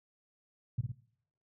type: tone with echo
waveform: sine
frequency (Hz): 120.2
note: B2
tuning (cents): -46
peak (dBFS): -27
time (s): 0.78-0.81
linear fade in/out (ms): 5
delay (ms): 54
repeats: 2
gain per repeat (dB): -4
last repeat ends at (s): 0.918
effects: noise-tail reverb RT60 0.7 s tail -22 dB re dry + high-pass 60 Hz 12 dB/octave